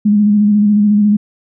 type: tone with vibrato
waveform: sine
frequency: 207.7 Hz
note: G#3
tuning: in tune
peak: -7 dBFS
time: 0.05-1.17 s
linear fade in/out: 10 ms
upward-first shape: square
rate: 14 Hz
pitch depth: 27 cents each way
effects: none